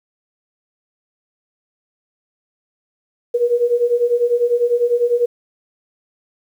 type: beating tone pair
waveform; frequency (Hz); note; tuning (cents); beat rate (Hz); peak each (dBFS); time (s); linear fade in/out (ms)
sine; 472.5 / 482.5; A#4 / B4; +23 / -40; 10; -18 / -15; 3.34-5.26; 10
effects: 8-bit